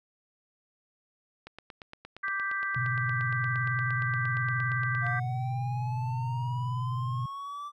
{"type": "click train", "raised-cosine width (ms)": 0.3, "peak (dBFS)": -27, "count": 32, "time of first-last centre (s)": [1.47, 5.066], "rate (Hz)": 8.62}
{"type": "chord", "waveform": "sine", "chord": "G major", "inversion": "second", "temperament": "equal", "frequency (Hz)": [1174.7, 1568, 1975.5], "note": ["D6", "G6", "B6"], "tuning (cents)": [0, 0, 0], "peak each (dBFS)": [-35, -31, -35], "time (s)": [2.23, 5.2], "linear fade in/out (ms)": 10}
{"type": "tone with vibrato", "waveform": "sine", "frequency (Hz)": 123.47, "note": "B2", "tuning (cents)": 0, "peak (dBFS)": -29, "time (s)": [2.76, 7.26], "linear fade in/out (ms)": 5, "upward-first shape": "sine", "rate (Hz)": 19, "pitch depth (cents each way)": 120}
{"type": "linear sweep", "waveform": "triangle", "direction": "up", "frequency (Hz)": [698.5, 1174.7], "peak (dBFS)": -34, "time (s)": [5.01, 7.72], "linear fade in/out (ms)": 50}
{"effects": []}